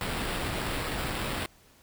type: noise with sample-and-hold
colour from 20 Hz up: pink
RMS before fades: -32 dBFS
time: 0.01-1.46 s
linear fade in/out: 0 ms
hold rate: 6300 Hz
effects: pink hiss -59 dBFS RMS until 1.82 s